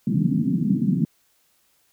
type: band-pass noise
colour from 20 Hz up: white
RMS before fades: -21 dBFS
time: 0.07-1.05 s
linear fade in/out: 2 ms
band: 140 to 260 Hz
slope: 48 dB/octave
effects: white hiss -64 dBFS RMS until 1.92 s